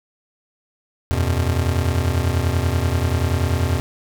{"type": "chord", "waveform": "square", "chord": "E suspended second", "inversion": "none", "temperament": "just", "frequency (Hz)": [82.41, 92.71, 123.61], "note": ["E2", "F#2", "B2"], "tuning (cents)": [0, 4, 2], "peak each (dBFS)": [-21, -23, -24], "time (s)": [1.11, 3.8], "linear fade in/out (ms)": 0, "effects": []}